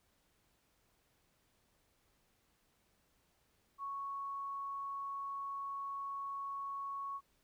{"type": "tone", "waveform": "sine", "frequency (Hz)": 1108.7, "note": "C#6", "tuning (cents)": 0, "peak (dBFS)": -39, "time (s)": [3.78, 7.21], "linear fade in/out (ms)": 50, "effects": ["pink hiss -75 dBFS RMS until 7.43 s"]}